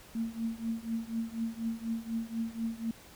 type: tone with tremolo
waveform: sine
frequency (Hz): 227.3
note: A#3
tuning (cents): -43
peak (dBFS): -28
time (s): 0.15-2.91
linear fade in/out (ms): 2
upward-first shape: triangle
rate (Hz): 4.1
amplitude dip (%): 95
effects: pink hiss -54 dBFS RMS until 3.15 s